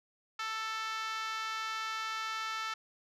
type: tone with high-pass filter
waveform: 5% pulse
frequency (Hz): 441.6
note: A4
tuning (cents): +6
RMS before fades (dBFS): -37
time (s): 0.39-2.74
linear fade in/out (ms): 5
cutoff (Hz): 1200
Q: 3.9
effects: low-pass 7000 Hz 12 dB/octave